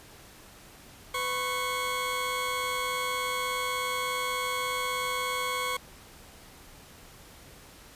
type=tone pair together; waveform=20% pulse; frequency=501.7 / 1100 Hz; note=B4 / C#6; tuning=+27 / -14 cents; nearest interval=octave + major second; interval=1359 cents; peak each=-29 / -25 dBFS; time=1.14-5.77 s; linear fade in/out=5 ms; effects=pink hiss -51 dBFS RMS until 7.95 s + resampled to 32000 Hz